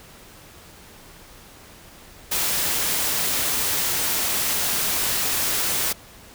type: noise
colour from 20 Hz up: white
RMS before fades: -23 dBFS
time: 2.31-5.93 s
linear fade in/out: 10 ms
effects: pink hiss -46 dBFS RMS until 6.34 s